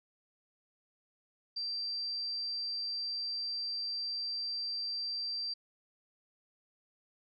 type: tone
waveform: sine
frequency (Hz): 4699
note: D8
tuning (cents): 0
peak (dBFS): -34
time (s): 1.56-5.54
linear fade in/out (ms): 10
effects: none